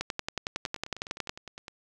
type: two click trains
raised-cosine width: 0.2 ms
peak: -13 / -24 dBFS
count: 15 / 11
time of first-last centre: 0.01-1.294 / 0.66-1.681 s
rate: 10.9 / 9.79 Hz
effects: none